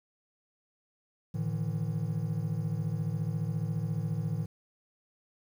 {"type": "chord", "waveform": "triangle", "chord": "A suspended fourth", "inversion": "none", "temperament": "equal with one note detuned", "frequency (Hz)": [110, 150.44, 164.81], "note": ["A2", "D3", "E3"], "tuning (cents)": [0, 42, 0], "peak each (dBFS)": -32, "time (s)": [1.34, 4.46], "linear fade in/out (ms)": 10, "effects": ["10-bit"]}